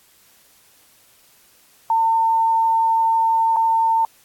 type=tone with dropouts; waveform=sine; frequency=903 Hz; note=A5; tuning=45 cents sharp; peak=-14 dBFS; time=1.9-4.05 s; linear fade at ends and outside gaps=2 ms; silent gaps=3.562-3.567 s; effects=white hiss -54 dBFS RMS until 4.24 s + AAC 64 kbps